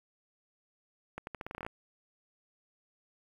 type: accelerating click train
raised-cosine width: 0.5 ms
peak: -24 dBFS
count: 12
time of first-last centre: 1.18-1.665 s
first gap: 91 ms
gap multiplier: 0.84
effects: 9-bit